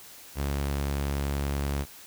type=tone; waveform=sawtooth; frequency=70.3 Hz; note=C#2; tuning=25 cents sharp; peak=-23 dBFS; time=0.35-1.86 s; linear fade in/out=50 ms; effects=white hiss -48 dBFS RMS until 2.06 s